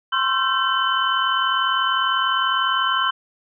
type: tone cluster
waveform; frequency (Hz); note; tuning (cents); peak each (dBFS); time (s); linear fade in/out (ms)
sine; 1039 / 1079 / 1348 / 1554 / 3039; C6 / C#6 / E6 / G6 / F#7; -12 / -47 / +38 / -16 / +46; -24; 0.12-3.11; 10
effects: none